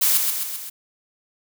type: noise with echo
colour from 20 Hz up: blue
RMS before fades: -18 dBFS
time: 0.01-0.18 s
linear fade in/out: 10 ms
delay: 130 ms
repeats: 4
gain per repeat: -4 dB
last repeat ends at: 0.7 s
effects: none